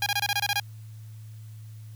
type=tone bursts; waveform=10% pulse; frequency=814 Hz; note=G#5; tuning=35 cents flat; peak=-15 dBFS; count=9; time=0.02-0.599 s; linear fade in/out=2 ms; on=43 ms; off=24 ms; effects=added 109 Hz sine -40 dBFS peak until 1.95 s + white hiss -60 dBFS RMS until 1.95 s